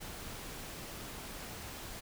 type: noise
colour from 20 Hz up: pink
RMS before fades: -45 dBFS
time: 0-2.01 s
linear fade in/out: 20 ms
effects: none